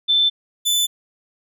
sine / sawtooth tone pair in turn, 3535 / 3507 Hz, A7 / A7, +7 / -6 cents, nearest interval unison, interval 13 cents, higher first, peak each -13 dBFS, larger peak neither, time 0.08-0.3 / 0.65-0.87 s, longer neither, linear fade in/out 20 ms, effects none

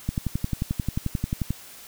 click train, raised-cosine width 5 ms, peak -12 dBFS, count 17, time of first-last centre 0.09-1.506 s, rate 11.3 Hz, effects white hiss -45 dBFS RMS until 1.87 s

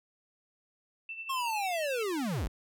sine tone with tremolo, 2669 Hz, E7, 21 cents sharp, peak -36 dBFS, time 1.09-2.03 s, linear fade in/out 2 ms, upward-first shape sine, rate 11 Hz, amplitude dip 60%
square linear sweep, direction down, 1091 to 30.59 Hz, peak -31 dBFS, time 1.29-2.48 s, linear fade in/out 10 ms
effects none

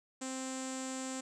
sawtooth tone with low-pass filter, 261.6 Hz, C4, in tune, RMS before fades -40 dBFS, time 0.21-1.21 s, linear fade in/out 10 ms, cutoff 7600 Hz, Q 8.7, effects none

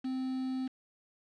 triangle tone with quantisation, 260 Hz, C4, 11 cents flat, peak -30 dBFS, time 0.04-0.68 s, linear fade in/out 10 ms, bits 8, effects low-pass 4000 Hz 12 dB/octave

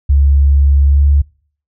sine tone with pitch glide, 70.1 to 71.37 Hz, C#2 to D2, +20 to -49 cents, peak -6 dBFS, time 0.09-1.22 s, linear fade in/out 10 ms, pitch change +31 cents, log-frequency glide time 0.86-1.06 s, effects noise-tail reverb RT60 0.5 s tail -26 dB re dry

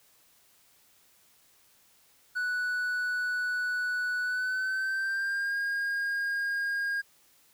triangle tone with pitch glide, 1480 to 1623.3 Hz, F#6 to G#6, 0 to -40 cents, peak -26 dBFS, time 2.35-7.02 s, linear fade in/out 20 ms, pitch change +160 cents, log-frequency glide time 4.22-5.57 s, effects white hiss -63 dBFS RMS until 7.53 s

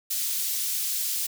white high-pass noise, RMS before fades -28 dBFS, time 0.1-1.27 s, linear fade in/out 10 ms, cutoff 3800 Hz, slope 12 dB/octave, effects none

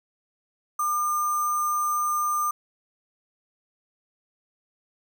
sine tone with sample-and-hold, 1202 Hz, D6, 40 cents sharp, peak -22 dBFS, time 0.79-2.51 s, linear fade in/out 5 ms, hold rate 7350 Hz, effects none

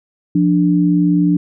sine tone pair together, 174.61 / 294.1 Hz, F3 / D4, 0 / +3 cents, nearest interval major sixth, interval 903 cents, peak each -13 dBFS, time 0.35-1.37 s, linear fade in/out 5 ms, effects none

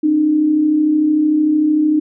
sine tone pair together, 271.9 / 305.2 Hz, C#4 / D#4, -33 / -33 cents, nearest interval major second, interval 200 cents, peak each -22 / -11 dBFS, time 0.03-2 s, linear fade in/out 10 ms, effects none

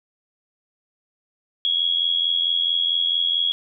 sine tone with amplitude modulation, 3322 Hz, G#7, in tune, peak -15 dBFS, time 1.65-3.52 s, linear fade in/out 0 ms, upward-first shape sine, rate 84.5 Hz, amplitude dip 70%, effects none

